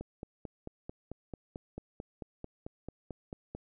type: click train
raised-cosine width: 2 ms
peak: -27 dBFS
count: 17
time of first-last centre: 0.01-3.55 s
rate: 4.52 Hz
effects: none